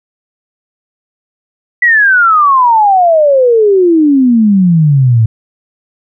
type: exponential sweep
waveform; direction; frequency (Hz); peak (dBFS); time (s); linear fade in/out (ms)
sine; down; 1975.5 to 108; -4; 1.82-5.26; 5
effects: none